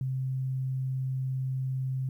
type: tone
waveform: sine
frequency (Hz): 131.2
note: C3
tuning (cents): +5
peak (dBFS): -28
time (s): 0.01-2.09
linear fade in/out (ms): 2
effects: 11-bit

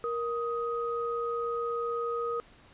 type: tone pair together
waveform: sine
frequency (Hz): 469.3 / 1252.9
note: A#4 / D#6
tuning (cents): +12 / +12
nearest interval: octave + perfect fourth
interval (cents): 1700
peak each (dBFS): -31 / -33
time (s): 0.04-2.4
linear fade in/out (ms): 0
effects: pink hiss -57 dBFS RMS until 2.73 s + resampled to 8000 Hz

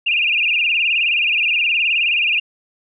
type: tone with vibrato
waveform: sine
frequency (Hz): 2599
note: E7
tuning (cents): -25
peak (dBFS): -14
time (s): 0.06-2.4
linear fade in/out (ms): 10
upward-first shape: sine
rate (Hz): 19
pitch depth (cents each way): 150
effects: none

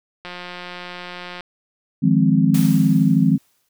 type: click train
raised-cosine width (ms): 0.3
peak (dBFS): -17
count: 207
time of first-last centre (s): 0.25-1.407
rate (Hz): 178
type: chord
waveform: sine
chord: F minor seventh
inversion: third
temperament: equal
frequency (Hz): 155.56 / 174.61 / 207.7 / 261.6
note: Eb3 / F3 / Ab3 / C4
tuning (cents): 0 / 0 / 0 / 0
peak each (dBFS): -18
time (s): 2.02-3.38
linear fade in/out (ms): 20
type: noise with exponential decay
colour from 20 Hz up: white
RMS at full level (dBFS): -29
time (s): 2.54-3.69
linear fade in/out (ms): 5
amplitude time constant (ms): 250
effects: none

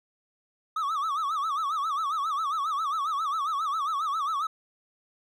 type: tone with vibrato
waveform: triangle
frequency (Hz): 1208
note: D6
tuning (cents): +48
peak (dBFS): -24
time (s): 0.76-4.47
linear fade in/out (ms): 5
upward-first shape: sine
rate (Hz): 7.4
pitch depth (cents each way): 160
effects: none

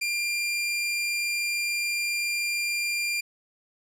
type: tone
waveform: sawtooth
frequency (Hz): 2391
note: D7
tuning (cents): +30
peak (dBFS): -22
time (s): 0.01-3.21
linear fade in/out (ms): 10
effects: low-pass 12000 Hz 12 dB/octave

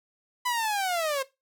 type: linear sweep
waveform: sawtooth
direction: down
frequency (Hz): 1004 to 523.3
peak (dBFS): -22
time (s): 0.45-1.23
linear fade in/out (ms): 10
effects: noise-tail reverb RT60 0.2 s tail -17 dB re dry

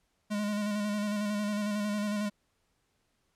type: tone with vibrato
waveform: square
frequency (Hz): 207.7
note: G#3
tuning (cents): 0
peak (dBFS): -30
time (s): 0.3-2.3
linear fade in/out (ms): 20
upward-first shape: square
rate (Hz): 11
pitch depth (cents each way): 26
effects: pink hiss -75 dBFS RMS until 3.35 s + low-pass 11000 Hz 12 dB/octave

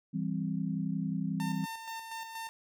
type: chord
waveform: sine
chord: C major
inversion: first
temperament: equal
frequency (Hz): 164.81 / 196 / 261.6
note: E3 / G3 / C4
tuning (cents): 0 / 0 / 0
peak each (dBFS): -34 / -34 / -37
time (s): 0.13-1.66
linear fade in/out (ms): 20
type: tone with tremolo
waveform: sawtooth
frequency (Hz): 903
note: A5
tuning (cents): +45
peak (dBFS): -34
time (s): 1.4-2.49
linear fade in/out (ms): 0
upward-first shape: square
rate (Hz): 4.2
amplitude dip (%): 45
effects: none

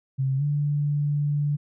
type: tone with pitch glide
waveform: sine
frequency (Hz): 133.9 to 146.02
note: C3 to D3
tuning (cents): +40 to -10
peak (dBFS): -21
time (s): 0.18-1.57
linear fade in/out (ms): 20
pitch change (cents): +150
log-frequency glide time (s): 0.37-0.43
effects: none

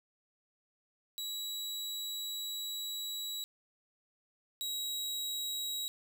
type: tone pair in turn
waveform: sawtooth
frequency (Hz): 3900 / 3851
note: B7 / B7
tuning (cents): -23 / -44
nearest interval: unison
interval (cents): 21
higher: first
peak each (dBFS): -34 / -32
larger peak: second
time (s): 1.18-3.44 / 4.61-5.88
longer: first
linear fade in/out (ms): 0
effects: 11-bit

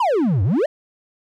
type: exponential two-way sweep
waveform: triangle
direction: down then up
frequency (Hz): 1047 to 87.9 to 648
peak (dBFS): -13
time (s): 0-0.66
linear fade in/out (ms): 5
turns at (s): 0.43
effects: none

